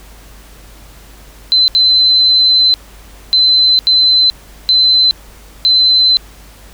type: tone bursts at uneven times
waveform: sine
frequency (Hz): 4055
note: B7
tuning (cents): +45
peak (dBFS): -6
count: 6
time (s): 1.52-1.68 / 1.75-2.74 / 3.33-3.79 / 3.87-4.3 / 4.69-5.11 / 5.65-6.17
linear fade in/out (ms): 0
effects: added 50 Hz sine -37 dBFS peak until 6.73 s + pink hiss -41 dBFS RMS until 6.73 s